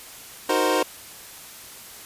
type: chord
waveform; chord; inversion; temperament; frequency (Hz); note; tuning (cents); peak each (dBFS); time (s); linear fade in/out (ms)
25% pulse; C half-diminished seventh; first; equal; 311.1 / 370 / 466.2 / 523.3; Eb4 / Gb4 / Bb4 / C5; 0 / 0 / 0 / 0; -22 / -22 / -22 / -20; 0.49-0.83; 5
effects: white hiss -42 dBFS RMS until 2.05 s + resampled to 32000 Hz